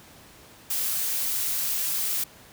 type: noise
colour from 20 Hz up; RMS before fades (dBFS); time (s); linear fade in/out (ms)
blue; -27; 0.7-2.24; 5
effects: pink hiss -50 dBFS RMS until 2.52 s + high-pass 60 Hz 12 dB/octave